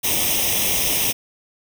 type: noise with comb filter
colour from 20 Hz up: white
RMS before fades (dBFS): -20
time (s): 0.03-1.13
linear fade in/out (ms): 20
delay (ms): 0.34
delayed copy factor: +0.8
effects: none